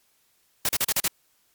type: noise bursts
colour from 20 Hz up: white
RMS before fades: -23 dBFS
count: 6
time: 0.65-1.079 s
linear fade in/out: 2 ms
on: 39 ms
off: 39 ms
effects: white hiss -66 dBFS RMS until 1.54 s + MP3 96 kbps